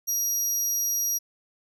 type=tone; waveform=30% pulse; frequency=5740 Hz; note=F8; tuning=47 cents sharp; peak=-20 dBFS; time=0.07-1.19 s; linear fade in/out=20 ms; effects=none